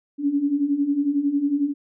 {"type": "beating tone pair", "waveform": "sine", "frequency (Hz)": [277.2, 288.2], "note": ["C#4", "D4"], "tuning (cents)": [0, -33], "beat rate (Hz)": 11, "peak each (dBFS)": [-25, -20], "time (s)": [0.18, 1.74], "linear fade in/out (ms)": 50, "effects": []}